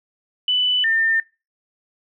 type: tone pair in turn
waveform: sine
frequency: 2988 / 1804.4 Hz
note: F#7 / A6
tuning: +16 / +43 cents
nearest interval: major sixth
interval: 873 cents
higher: first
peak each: -16 dBFS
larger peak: neither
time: 0.48-0.84 / 0.84-1.2 s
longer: neither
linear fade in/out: 2 ms
effects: noise-tail reverb RT60 0.3 s tail -23 dB re dry